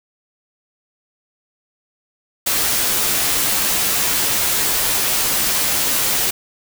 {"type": "noise with comb filter", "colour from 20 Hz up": "white", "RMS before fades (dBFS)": -18, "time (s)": [2.46, 6.31], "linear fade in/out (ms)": 10, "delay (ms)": 12, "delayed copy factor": -0.55, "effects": []}